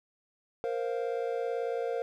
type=chord; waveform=triangle; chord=Bb suspended second; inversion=none; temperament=just; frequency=466.2 / 524.4 / 699.2 Hz; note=Bb4 / C5 / F5; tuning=0 / +4 / +2 cents; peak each=-30 / -33 / -36 dBFS; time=0.64-2.02 s; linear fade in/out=0 ms; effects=none